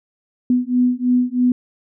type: beating tone pair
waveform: sine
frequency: 246.9 / 250 Hz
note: B3 / B3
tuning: 0 / +21 cents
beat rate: 3.1 Hz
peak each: -17 dBFS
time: 0.5-1.52 s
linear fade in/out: 2 ms
effects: none